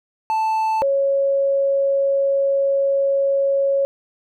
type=tone pair in turn; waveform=triangle / sine; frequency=880 / 551.7 Hz; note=A5 / C#5; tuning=0 / -8 cents; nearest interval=minor sixth; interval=808 cents; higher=first; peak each=-15 dBFS; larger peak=neither; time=0.3-0.82 / 0.82-3.85 s; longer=second; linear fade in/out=0 ms; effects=none